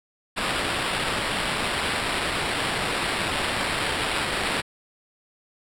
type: noise with sample-and-hold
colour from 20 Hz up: white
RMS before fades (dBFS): -26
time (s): 0.36-4.62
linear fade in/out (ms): 20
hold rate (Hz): 6300
effects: low-pass 10000 Hz 12 dB/octave